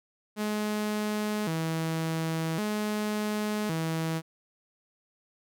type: tone with vibrato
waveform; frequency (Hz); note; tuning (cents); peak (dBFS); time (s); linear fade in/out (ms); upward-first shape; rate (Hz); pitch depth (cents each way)
sawtooth; 185; F#3; 0; -24; 0.36-4.22; 50; square; 0.45; 230
effects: none